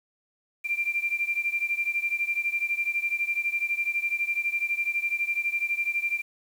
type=beating tone pair; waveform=sine; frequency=2367 / 2379 Hz; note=D7 / D7; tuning=+13 / +22 cents; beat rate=12 Hz; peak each=-27 / -29 dBFS; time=0.64-6.22 s; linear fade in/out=20 ms; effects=8-bit